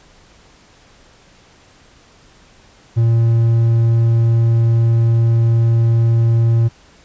triangle tone, 115.3 Hz, A#2, 19 cents flat, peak -8 dBFS, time 2.96-6.69 s, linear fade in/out 20 ms, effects pink hiss -48 dBFS RMS until 7.04 s + resampled to 16000 Hz

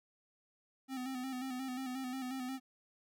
square tone with vibrato, 258.2 Hz, C4, 23 cents flat, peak -39 dBFS, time 0.88-2.6 s, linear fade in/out 50 ms, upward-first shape square, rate 5.6 Hz, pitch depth 44 cents each way, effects none

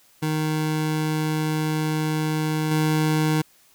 25% pulse tone with level steps, 155.2 Hz, D#3, 4 cents flat, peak -18 / -15 dBFS, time 0.22-3.42 s, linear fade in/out 10 ms, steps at 2.71 s, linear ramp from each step 5 ms, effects white hiss -57 dBFS RMS until 3.74 s

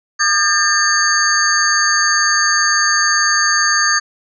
sine tone cluster, 1214 / 1605 / 1787 / 4582 / 6440 Hz, D#6 / G6 / A6 / D8 / G8, -43 / +40 / +26 / -44 / +46 cents, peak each -18 dBFS, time 0.19-4 s, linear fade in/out 20 ms, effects none

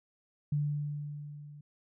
sine tone with level ramp, 146.83 Hz, D3, in tune, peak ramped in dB -26 to -47 dBFS, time 0.52-1.61 s, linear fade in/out 5 ms, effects none

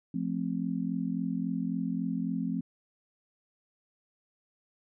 sine chord, F major, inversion none, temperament just, 174.61 / 218.3 / 261.9 Hz, F3 / A3 / C4, 0 / -13 / +2 cents, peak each -33 / -34 / -33 dBFS, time 0.14-2.61 s, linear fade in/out 5 ms, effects none

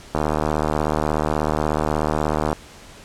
click train, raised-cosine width 1 ms, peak -6 dBFS, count 183, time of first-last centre 0.15-2.529 s, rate 76.5 Hz, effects pink hiss -43 dBFS RMS until 3.04 s + low-pass 9000 Hz 12 dB/octave

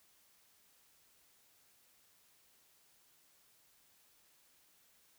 silence, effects white hiss -69 dBFS RMS until 5.18 s

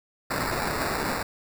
white noise with sample-and-hold, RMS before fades -28 dBFS, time 0.3-1.23 s, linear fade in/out 5 ms, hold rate 3150 Hz, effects none

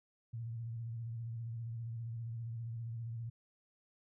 sine tone with vibrato, 115.4 Hz, A#2, 17 cents flat, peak -39 dBFS, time 0.33-3.3 s, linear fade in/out 10 ms, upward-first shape square, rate 15 Hz, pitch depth 42 cents each way, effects none

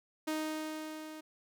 sawtooth tone with level ramp, 311.1 Hz, D#4, in tune, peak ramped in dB -28 to -41 dBFS, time 0.27-1.21 s, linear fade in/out 10 ms, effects none

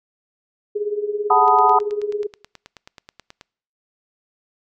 sine tone with tremolo, 415.3 Hz, G#4, in tune, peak -17 dBFS, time 0.75-2.27 s, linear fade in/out 10 ms, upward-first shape triangle, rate 18 Hz, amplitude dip 80%
sine chord, B dominant seventh, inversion second, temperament equal, 740 / 880 / 987.8 / 1244.5 Hz, F#5 / A5 / B5 / D#6, 0 / 0 / 0 / 0 cents, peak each -17 dBFS, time 1.3-1.79 s, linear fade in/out 5 ms
click train, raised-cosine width 0.2 ms, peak -22 dBFS, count 19, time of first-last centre 1.48-3.411 s, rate 9.32 Hz
effects noise-tail reverb RT60 0.6 s tail -26 dB re dry

